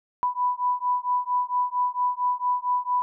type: beating tone pair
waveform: sine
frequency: 987.8 / 992.2 Hz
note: B5 / B5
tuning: 0 / +8 cents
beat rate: 4.4 Hz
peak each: -25 dBFS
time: 0.23-3.02 s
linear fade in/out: 0 ms
effects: none